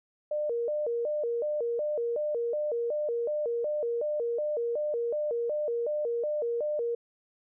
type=tone with vibrato; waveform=sine; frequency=531 Hz; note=C5; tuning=25 cents sharp; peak=-27 dBFS; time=0.31-6.95 s; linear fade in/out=5 ms; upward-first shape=square; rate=2.7 Hz; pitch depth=210 cents each way; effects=none